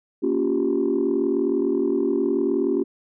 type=chord; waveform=sine; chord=G half-diminished seventh; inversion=first; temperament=just; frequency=235.2 / 282.2 / 352.8 / 392 Hz; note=Bb3 / Db4 / F4 / G4; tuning=+16 / +31 / +18 / 0 cents; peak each=-27 / -23 / -23 / -23 dBFS; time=0.22-2.84 s; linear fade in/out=20 ms; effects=tanh soft clip ceiling -12 dBFS